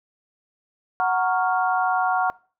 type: chord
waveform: sine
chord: Gb major seventh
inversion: none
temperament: equal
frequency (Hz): 740 / 932.3 / 1108.7 / 1396.9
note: Gb5 / Bb5 / Db6 / F6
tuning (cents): 0 / 0 / 0 / 0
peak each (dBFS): -21 / -27 / -26 / -26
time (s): 1-2.3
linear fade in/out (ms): 0
effects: noise-tail reverb RT60 0.4 s tail -23 dB re dry